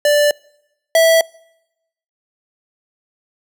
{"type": "tone pair in turn", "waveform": "square", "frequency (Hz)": [587.3, 655.3], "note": ["D5", "E5"], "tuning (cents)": [0, -10], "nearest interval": "major second", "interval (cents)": 190, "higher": "second", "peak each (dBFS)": [-11, -9], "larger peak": "second", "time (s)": [[0.05, 0.31], [0.95, 1.21]], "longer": "neither", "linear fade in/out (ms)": 2, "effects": ["noise-tail reverb RT60 0.9 s tail -26 dB re dry"]}